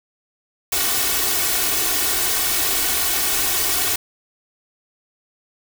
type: noise with comb filter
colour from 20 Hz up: white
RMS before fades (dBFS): -20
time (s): 0.72-3.96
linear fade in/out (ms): 5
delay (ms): 2.7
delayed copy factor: +0.95
effects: none